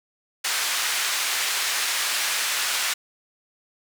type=band-pass noise; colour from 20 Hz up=pink; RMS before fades=-25 dBFS; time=0.44-2.94 s; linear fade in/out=10 ms; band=1500 to 11000 Hz; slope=12 dB/octave; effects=none